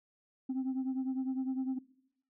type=beating tone pair; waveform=sine; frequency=260.3 / 270.2 Hz; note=C4 / C#4; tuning=-9 / -44 cents; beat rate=9.9 Hz; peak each=-31 / -36 dBFS; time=0.49-1.79 s; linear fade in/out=10 ms; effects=noise-tail reverb RT60 0.8 s tail -22 dB re dry + tanh soft clip ceiling -29 dBFS